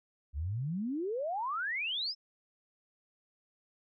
sine exponential sweep, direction up, 65.41 to 5370 Hz, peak -32 dBFS, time 0.33-2.15 s, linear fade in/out 50 ms, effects none

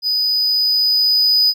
triangle tone with level ramp, 4978 Hz, D#8, in tune, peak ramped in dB -14 to -9 dBFS, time 0.02-1.54 s, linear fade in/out 50 ms, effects none

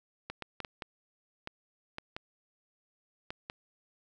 clicks, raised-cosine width 0.3 ms, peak -22 dBFS, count 10, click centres 0.3 / 0.423 / 0.603 / 0.648 / 0.822 / 1.474 / 1.984 / 2.165 / 3.305 / 3.499 s, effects none

